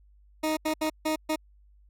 20% pulse tone bursts at uneven times, 311.6 Hz, D#4, 3 cents sharp, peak -20 dBFS, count 5, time 0.43-0.57 / 0.65-0.74 / 0.81-0.9 / 1.05-1.16 / 1.29-1.36 s, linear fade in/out 10 ms, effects added 50 Hz sine -55 dBFS peak until 1.89 s + AAC 64 kbps

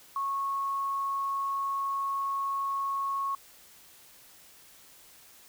sine tone, 1100 Hz, C#6, 14 cents flat, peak -28 dBFS, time 0.16-3.35 s, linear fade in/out 2 ms, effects white hiss -55 dBFS RMS until 5.48 s

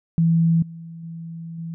sine tone with level steps, 165.5 Hz, E3, 7 cents sharp, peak -14 / -34 / -31 / -28 dBFS, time 0.18-1.74 s, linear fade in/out 0 ms, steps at 0.62 / 1.03 / 1.58 s, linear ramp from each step 5 ms, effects none

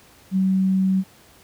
sine tone, 189.7 Hz, F#3, 43 cents sharp, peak -16 dBFS, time 0.31-1.04 s, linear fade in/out 50 ms, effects pink hiss -51 dBFS RMS until 1.43 s + high-pass 60 Hz 12 dB/octave

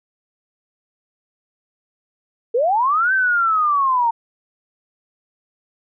sine linear two-way sweep, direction up then down, 440 to 1568 to 905 Hz, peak -14 dBFS, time 2.54-4.11 s, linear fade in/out 10 ms, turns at 3.13 s, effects none

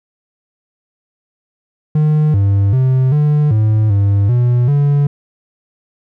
triangle tone with pitch steps, 152.5 / 99.4 / 130.2 / 148.9 / 108.2 / 100.2 / 122.1 / 143.5 Hz, D#3 / G2 / C3 / D3 / A2 / G2 / B2 / D3, -34 / +25 / -8 / +24 / -29 / +38 / -19 / -40 cents, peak -7 dBFS, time 1.95-5.07 s, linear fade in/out 5 ms, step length 390 ms, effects none

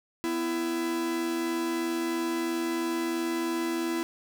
45% pulse tone pair together, 250.6 / 333.6 Hz, B3 / E4, +25 / +21 cents, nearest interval perfect fourth, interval 496 cents, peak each -35 / -28 dBFS, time 0.24-4.03 s, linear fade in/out 0 ms, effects none

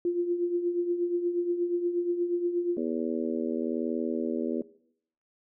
sine tone with tremolo, 349.2 Hz, F4, in tune, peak -22 dBFS, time 0.05-2.77 s, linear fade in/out 2 ms, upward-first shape triangle, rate 8.4 Hz, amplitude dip 65%
harmonic tone, 81.1 Hz, E2, 28 cents flat, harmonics 3 / 4 / 5 / 6 / 7, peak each -31 / -32 / -34 / -38 / -39 dBFS, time 2.77-4.62 s, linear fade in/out 5 ms
effects noise-tail reverb RT60 0.7 s tail -20 dB re dry

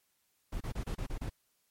brown noise bursts, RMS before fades -36 dBFS, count 7, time 0.52-1.297 s, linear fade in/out 10 ms, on 87 ms, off 28 ms, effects white hiss -75 dBFS RMS until 1.7 s + MP3 64 kbps

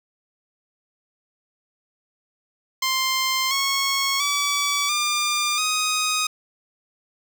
10% pulse tone with pitch steps, 1050 / 1097.1 / 1146.4 / 1197.8 / 1251.6 Hz, C6 / C#6 / D6 / D6 / D#6, +6 / -18 / -42 / +34 / +10 cents, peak -12 dBFS, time 2.82-6.27 s, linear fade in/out 5 ms, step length 690 ms, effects none

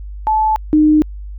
sine tone pair in turn, 868 / 305.5 Hz, A5 / D#4, -24 / -32 cents, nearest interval octave + tritone, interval 1808 cents, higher first, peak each -11 / -7 dBFS, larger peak second, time 0.27-0.56 / 0.73-1.02 s, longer neither, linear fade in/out 0 ms, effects added 50 Hz sine -26 dBFS peak until 1.38 s

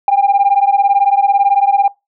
sine beating tone pair, 790 / 808 Hz, G5 / G#5, +13 / -48 cents, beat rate 18 Hz, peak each -10 dBFS, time 0.08-1.88 s, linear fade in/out 2 ms, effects noise-tail reverb RT60 0.2 s tail -21 dB re dry + tanh soft clip ceiling -4 dBFS

